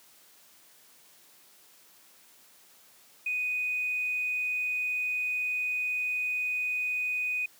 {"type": "tone with tanh clipping", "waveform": "triangle", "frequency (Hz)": 2489, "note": "D#7", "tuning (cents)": 0, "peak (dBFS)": -27, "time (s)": [3.26, 7.46], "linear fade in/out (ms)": 5, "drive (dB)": 1, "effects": ["white hiss -58 dBFS RMS until 7.59 s", "high-pass 150 Hz 12 dB/octave"]}